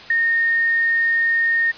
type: tone with ADSR envelope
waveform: sine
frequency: 1840 Hz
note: A#6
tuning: 23 cents flat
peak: -12 dBFS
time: 0.1-1.72 s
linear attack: 5 ms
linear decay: 7 ms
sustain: -3 dB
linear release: 16 ms
effects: white hiss -39 dBFS RMS until 1.77 s + resampled to 11025 Hz